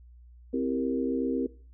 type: chord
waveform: sine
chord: C dominant seventh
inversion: none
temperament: equal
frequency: 261.6 / 329.6 / 392 / 466.2 Hz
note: C4 / E4 / G4 / Bb4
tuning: 0 / 0 / 0 / 0 cents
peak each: -28 / -34 / -34 / -32 dBFS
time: 0.53-1.47 s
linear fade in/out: 10 ms
effects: noise-tail reverb RT60 0.4 s tail -19 dB re dry + added 60 Hz sine -49 dBFS peak until 1.73 s